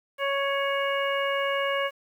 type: harmonic tone with a mistuned harmonic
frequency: 555 Hz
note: C#5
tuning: 2 cents sharp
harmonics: 1 / 2 / 3 / 4 / 5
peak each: -27 / -30 / -32 / -33 / -34 dBFS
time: 0.18-1.91 s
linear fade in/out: 50 ms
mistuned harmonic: 5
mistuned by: +46 cents
effects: 9-bit